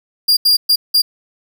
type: tone bursts at uneven times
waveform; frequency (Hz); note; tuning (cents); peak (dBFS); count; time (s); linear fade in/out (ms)
45% pulse; 4808; D8; +40; -8; 4; 0.28-0.37 / 0.45-0.57 / 0.69-0.76 / 0.94-1.02; 10
effects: 8-bit